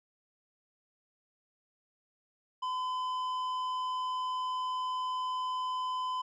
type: tone with tanh clipping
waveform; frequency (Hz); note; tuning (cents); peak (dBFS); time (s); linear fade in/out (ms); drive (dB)
sine; 1015; B5; +47; -33; 2.62-6.22; 10; 9
effects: none